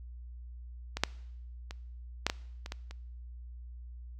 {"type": "clicks", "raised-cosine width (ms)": 0.2, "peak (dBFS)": [-17, -7, -24, -9, -13, -23, -20, -28], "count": 8, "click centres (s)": [0.97, 1.036, 1.709, 2.266, 2.299, 2.661, 2.721, 2.91], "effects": ["noise-tail reverb RT60 0.8 s tail -22 dB re dry", "added 60 Hz sine -43 dBFS peak until 4.19 s"]}